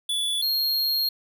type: tone pair in turn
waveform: square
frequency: 3443 / 4248 Hz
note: A7 / C8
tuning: -38 / +25 cents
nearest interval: major third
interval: 363 cents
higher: second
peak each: -24 / -22 dBFS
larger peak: second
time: 0.09-0.42 / 0.42-1.09 s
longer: second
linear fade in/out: 5 ms
effects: none